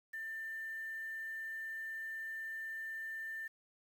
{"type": "tone with quantisation", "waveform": "sine", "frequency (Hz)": 1788, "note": "A6", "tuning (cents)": 27, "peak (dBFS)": -40, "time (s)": [0.13, 3.48], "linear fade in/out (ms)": 10, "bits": 10, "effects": []}